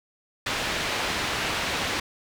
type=low-pass noise; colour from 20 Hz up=white; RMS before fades=-28 dBFS; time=0.46-2 s; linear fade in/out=5 ms; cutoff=3200 Hz; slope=12 dB/octave; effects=none